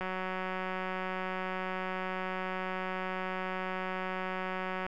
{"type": "click train", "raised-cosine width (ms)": 0.5, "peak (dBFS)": -21, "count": 904, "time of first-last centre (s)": [0.01, 4.865], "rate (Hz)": 186, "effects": []}